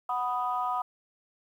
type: chord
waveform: sine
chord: B major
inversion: second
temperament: equal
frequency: 740 / 987.8 / 1244.5 Hz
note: F#5 / B5 / D#6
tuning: 0 / 0 / 0 cents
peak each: -31 dBFS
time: 0.09-0.82 s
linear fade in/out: 5 ms
effects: tanh soft clip ceiling -18 dBFS + 10-bit